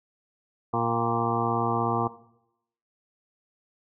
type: harmonic tone with a mistuned harmonic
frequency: 116.54 Hz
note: A#2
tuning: in tune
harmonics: 1 / 2 / 3 / 4 / 6 / 7 / 8 / 9 / 10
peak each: -32 / -32 / -32 / -32 / -32 / -32 / -32 / -32 / -32 dBFS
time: 0.73-2.08 s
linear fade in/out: 10 ms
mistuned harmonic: 7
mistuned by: -32 cents
effects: noise-tail reverb RT60 0.8 s tail -17 dB re dry